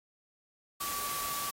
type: tone in noise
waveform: sine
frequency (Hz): 1148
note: D6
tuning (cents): -40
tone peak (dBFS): -37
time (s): 0.8-1.51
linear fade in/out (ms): 10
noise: white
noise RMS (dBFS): -37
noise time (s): 0.8-1.51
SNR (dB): -3
effects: AAC 48 kbps